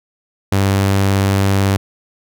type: tone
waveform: sawtooth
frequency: 98 Hz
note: G2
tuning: in tune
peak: -8 dBFS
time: 0.52-1.77 s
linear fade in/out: 5 ms
effects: none